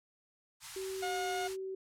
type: band-stop noise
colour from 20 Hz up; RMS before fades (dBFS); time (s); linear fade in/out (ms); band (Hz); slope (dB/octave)
white; -45; 0.6-1.57; 50; 130 to 790; 48
type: tone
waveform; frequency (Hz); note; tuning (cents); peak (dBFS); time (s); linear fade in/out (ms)
sine; 381.4; G4; -47; -37; 0.76-1.75; 5
type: harmonic tone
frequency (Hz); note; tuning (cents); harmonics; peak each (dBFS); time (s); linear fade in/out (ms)
720; F#5; -47; 1 / 2 / 3 / 4 / 5 / 6 / 8 / 9; -36 / -42 / -46 / -48 / -50 / -52 / -54 / -55; 1.02-1.48; 10
effects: low-pass 10000 Hz 12 dB/octave